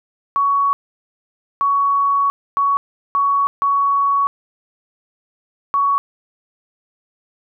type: tone bursts at uneven times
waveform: sine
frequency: 1120 Hz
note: C#6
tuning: 18 cents sharp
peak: -13 dBFS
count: 6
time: 0.36-0.73 / 1.61-2.3 / 2.57-2.77 / 3.15-3.47 / 3.62-4.27 / 5.74-5.98 s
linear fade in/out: 0 ms
effects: none